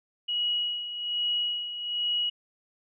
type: tone with tremolo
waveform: sine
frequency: 2909 Hz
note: F#7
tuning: 30 cents flat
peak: -24 dBFS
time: 0.28-2.3 s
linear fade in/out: 10 ms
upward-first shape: sine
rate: 1.2 Hz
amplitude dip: 65%
effects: none